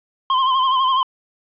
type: tone with vibrato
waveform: square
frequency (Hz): 1046.5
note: C6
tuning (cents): 0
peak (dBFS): -15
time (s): 0.3-1.03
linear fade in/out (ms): 2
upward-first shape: sine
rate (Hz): 12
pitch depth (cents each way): 55
effects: resampled to 8000 Hz + 8-bit